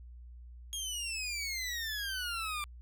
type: exponential sweep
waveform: 20% pulse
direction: down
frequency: 3292 to 1174.7 Hz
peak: -30 dBFS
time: 0.73-2.64 s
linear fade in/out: 0 ms
effects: added 60 Hz sine -47 dBFS peak until 2.81 s